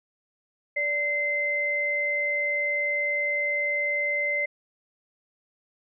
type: tone pair together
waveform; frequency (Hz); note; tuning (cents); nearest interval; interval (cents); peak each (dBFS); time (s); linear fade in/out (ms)
sine; 580.9 / 2070; D5 / C7; -19 / -19; octave + minor seventh; 2200; -31 / -24; 0.76-4.46; 10
effects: none